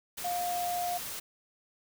sine tone in noise, 708 Hz, F5, 23 cents sharp, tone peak -30 dBFS, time 0.24-0.98 s, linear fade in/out 10 ms, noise white, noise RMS -39 dBFS, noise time 0.17-1.2 s, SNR +6 dB, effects none

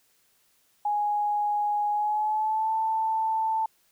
sine tone with pitch glide, 830.6 to 885.1 Hz, G#5 to A5, 0 to +10 cents, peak -23 dBFS, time 0.85-3.66 s, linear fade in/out 5 ms, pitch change +110 cents, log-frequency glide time 1.91-2.74 s, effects white hiss -66 dBFS RMS until 3.91 s

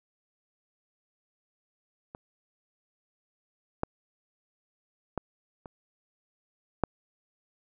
clicks, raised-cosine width 1 ms, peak -27 / -13 / -16 / -28 / -9 dBFS, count 5, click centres 2.149 / 3.834 / 5.177 / 5.658 / 6.837 s, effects none

